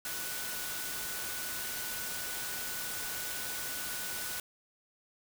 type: tone in noise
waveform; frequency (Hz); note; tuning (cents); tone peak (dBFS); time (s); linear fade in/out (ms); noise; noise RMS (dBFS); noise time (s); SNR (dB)
sine; 1480; F#6; 0; -45; 0.05-4.4; 2; white; -38; 0.05-4.4; -10
effects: none